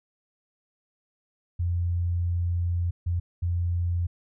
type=tone bursts at uneven times; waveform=sine; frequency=87 Hz; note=F2; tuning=6 cents flat; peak=-23 dBFS; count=3; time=1.59-2.91 / 3.06-3.2 / 3.42-4.07 s; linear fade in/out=10 ms; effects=none